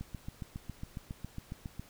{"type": "click train", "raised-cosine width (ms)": 5, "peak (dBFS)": -27, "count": 14, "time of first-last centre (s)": [0.01, 1.796], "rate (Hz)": 7.28, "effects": ["pink hiss -58 dBFS RMS until 1.89 s"]}